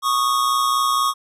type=tone pair together; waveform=square; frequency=1108.7 / 1232.7 Hz; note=C#6 / D#6; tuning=0 / -17 cents; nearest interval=major second; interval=183 cents; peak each=-19 / -22 dBFS; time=0.02-1.14 s; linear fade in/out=50 ms; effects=resampled to 32000 Hz